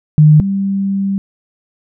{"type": "tone pair in turn", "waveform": "sine", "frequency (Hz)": [152.3, 196.17], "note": ["D#3", "G3"], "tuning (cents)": [-37, 2], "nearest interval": "major third", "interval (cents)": 439, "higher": "second", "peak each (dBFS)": [-3, -13], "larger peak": "first", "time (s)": [[0.18, 0.4], [0.4, 1.18]], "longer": "second", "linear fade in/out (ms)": 0, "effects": []}